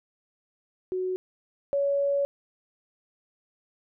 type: tone pair in turn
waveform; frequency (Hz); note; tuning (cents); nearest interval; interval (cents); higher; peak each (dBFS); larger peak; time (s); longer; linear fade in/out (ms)
sine; 370 / 562.3; F#4 / C#5; 0 / +25; perfect fifth; 725; second; -26 / -22; second; 0.92-1.16 / 1.73-2.25; second; 0
effects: none